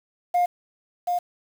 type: tone with echo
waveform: sine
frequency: 709 Hz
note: F5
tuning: 26 cents sharp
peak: -15 dBFS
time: 0.34-0.46 s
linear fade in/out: 10 ms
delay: 730 ms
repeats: 1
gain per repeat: -5 dB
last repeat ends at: 1.19 s
effects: tanh soft clip ceiling -16 dBFS + 7-bit